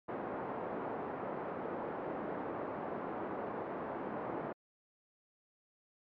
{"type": "band-pass noise", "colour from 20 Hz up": "pink", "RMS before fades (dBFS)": -40, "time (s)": [0.08, 4.53], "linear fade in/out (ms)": 10, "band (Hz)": [300, 1000], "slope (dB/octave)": 12, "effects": ["low-pass 2000 Hz 12 dB/octave", "MP3 64 kbps"]}